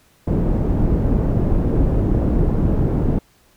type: low-pass noise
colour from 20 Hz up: pink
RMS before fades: -17 dBFS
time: 0.27-3.19 s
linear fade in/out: 5 ms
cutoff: 360 Hz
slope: 12 dB/octave
effects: pink hiss -56 dBFS RMS until 3.56 s